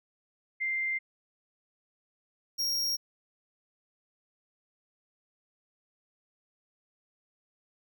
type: tone pair in turn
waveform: sine / 45% pulse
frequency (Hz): 2093 / 5588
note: C7 / F8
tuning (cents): 0 / 0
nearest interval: octave + perfect fourth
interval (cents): 1700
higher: second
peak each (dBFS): -28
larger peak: neither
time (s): 0.6-0.99 / 2.58-2.97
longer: neither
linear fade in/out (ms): 20
effects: none